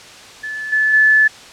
sine tone with level steps, 1735 Hz, A6, 25 cents flat, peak -23 / -12 / -8 dBFS, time 0.43-1.28 s, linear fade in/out 10 ms, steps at 0.72 / 0.93 s, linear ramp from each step 10 ms, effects white hiss -38 dBFS RMS until 1.52 s + low-pass 6000 Hz 12 dB/octave

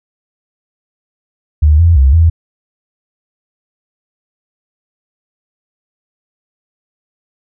sine tone with pitch steps, 75.5 / 84.6 / 67 / 82.4 Hz, D2 / E2 / C2 / E2, +48 / +45 / +42 / 0 cents, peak -4 dBFS, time 1.62-2.3 s, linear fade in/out 10 ms, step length 170 ms, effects none

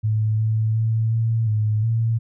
sine tone with pitch steps, 108.5 / 110 / 111.8 / 113.4 / 107.3 / 113.8 Hz, A2 / A2 / A2 / A#2 / A2 / A#2, -24 / 0 / +28 / -47 / -43 / -41 cents, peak -17 dBFS, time 0.03-2.19 s, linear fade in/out 20 ms, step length 360 ms, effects none

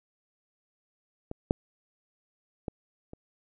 clicks, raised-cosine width 2 ms, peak -22 / -9 / -19 / -29 dBFS, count 4, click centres 1.314 / 1.509 / 2.682 / 3.134 s, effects none

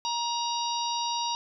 harmonic tone, 945 Hz, A#5, 23 cents sharp, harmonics 1 / 3 / 4 / 5 / 6, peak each -29 / -38 / -35 / -37 / -37 dBFS, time 0.05-1.35 s, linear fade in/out 0 ms, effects none

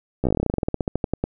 slowing click train, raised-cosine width 2 ms, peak -8 dBFS, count 23, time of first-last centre 0.24-1.24 s, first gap 14 ms, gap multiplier 1.1, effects none

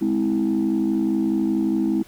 sine chord, Ab augmented, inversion none, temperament just, 207.7 / 259.6 / 324.5 Hz, Ab3 / C4 / E4, 0 / -13 / -27 cents, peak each -22 / -23 / -20 dBFS, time 0.01-2.03 s, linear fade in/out 10 ms, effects tanh soft clip ceiling -13 dBFS + pink hiss -50 dBFS RMS until 2.07 s

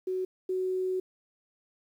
sine tone pair in turn, 372 / 372 Hz, F#4 / F#4, +9 / +9 cents, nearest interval unison, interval 0 cents, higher neither, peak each -28 / -27 dBFS, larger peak second, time 0.07-0.25 / 0.49-1 s, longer second, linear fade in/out 5 ms, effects 10-bit

